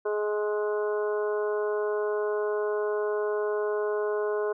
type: harmonic tone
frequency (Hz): 210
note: G#3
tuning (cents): +19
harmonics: 2 / 3 / 4 / 5 / 6 / 7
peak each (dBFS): -26 / -34 / -42 / -37 / -45 / -40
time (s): 0.05-4.53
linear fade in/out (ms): 10
effects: none